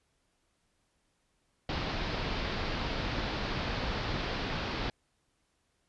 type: low-pass noise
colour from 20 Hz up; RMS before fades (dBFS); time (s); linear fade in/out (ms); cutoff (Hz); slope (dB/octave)
pink; -34; 1.69-4.9; 2; 4900; 48
effects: pink hiss -75 dBFS RMS until 5.88 s + resampled to 24000 Hz